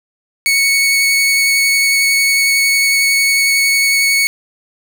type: tone with vibrato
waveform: sawtooth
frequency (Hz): 2217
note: C#7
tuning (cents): 0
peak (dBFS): -7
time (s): 0.46-4.27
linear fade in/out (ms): 0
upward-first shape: triangle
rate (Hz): 11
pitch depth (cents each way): 11
effects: none

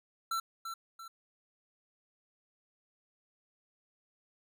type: tone with echo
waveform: square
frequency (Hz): 1343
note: E6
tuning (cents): +32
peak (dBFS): -32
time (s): 0.31-0.4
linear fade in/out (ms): 5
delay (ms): 340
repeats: 2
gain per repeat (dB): -7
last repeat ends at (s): 1.08
effects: none

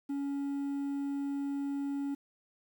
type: tone with quantisation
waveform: triangle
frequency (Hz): 280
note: C#4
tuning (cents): +18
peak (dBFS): -30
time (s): 0.09-2.15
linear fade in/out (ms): 10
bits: 10
effects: none

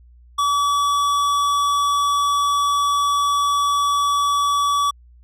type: tone with tanh clipping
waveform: sine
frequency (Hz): 1144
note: D6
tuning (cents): -46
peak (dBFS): -18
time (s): 0.38-4.91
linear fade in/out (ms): 10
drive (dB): 16
effects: added 60 Hz sine -45 dBFS peak until 5.23 s

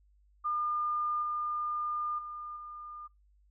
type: tone with level steps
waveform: sine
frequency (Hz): 1208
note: D6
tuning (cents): +48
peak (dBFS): -29 / -31 / -39 / -42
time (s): 0.44-3.08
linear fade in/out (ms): 20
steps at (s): 1.22 / 2.18 / 2.56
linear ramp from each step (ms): 10
effects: noise-tail reverb RT60 0.2 s tail -23 dB re dry + added 50 Hz sine -62 dBFS peak until 3.5 s

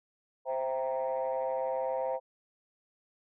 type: chord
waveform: sine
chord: C dominant seventh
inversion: none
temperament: equal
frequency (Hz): 523.3 / 659.3 / 784 / 932.3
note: C5 / E5 / G5 / Bb5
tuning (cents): 0 / 0 / 0 / 0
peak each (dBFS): -31 / -35 / -37 / -37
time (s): 0.45-2.2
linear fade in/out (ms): 50
effects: tanh soft clip ceiling -23 dBFS

